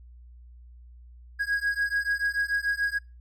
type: beating tone pair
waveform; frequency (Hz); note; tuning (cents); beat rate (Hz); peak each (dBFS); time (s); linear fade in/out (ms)
triangle; 1644 / 1650.9; G#6 / G#6; -18 / -11; 6.9; -26; 1.39-2.99; 20
effects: noise-tail reverb RT60 0.3 s tail -25 dB re dry + added 60 Hz sine -46 dBFS peak until 3.2 s